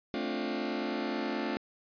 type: chord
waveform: sawtooth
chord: D minor seventh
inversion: second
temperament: just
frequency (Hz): 220.2 / 264.3 / 293.7 / 352.4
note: A3 / C4 / D4 / F4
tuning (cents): +2 / +18 / 0 / +16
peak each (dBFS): -33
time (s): 0.14-1.57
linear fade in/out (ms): 0
effects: resampled to 11025 Hz